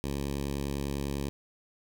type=tone with notch filter; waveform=10% pulse; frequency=70 Hz; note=C#2; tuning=18 cents sharp; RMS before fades=-33 dBFS; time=0.04-1.29 s; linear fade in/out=0 ms; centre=1400 Hz; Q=1; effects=none